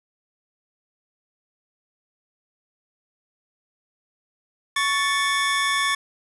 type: tone pair together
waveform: 25% pulse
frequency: 1111 / 1757 Hz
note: C#6 / A6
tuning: +4 / -3 cents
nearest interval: minor sixth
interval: 793 cents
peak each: -19 dBFS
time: 4.76-5.95 s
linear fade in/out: 5 ms
effects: resampled to 24000 Hz + 7-bit